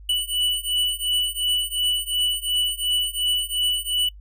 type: beating tone pair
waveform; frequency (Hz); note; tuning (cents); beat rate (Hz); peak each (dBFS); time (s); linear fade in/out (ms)
square; 2960 / 2962.8; F#7 / F#7; 0 / +2; 2.8; -25 / -24; 0.09-4.09; 5
effects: noise-tail reverb RT60 0.1 s tail -24 dB re dry + added 50 Hz sine -40 dBFS peak until 4.2 s